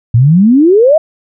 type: exponential sweep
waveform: sine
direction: up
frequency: 110 to 659.3 Hz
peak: -3 dBFS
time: 0.14-0.98 s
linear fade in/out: 5 ms
effects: none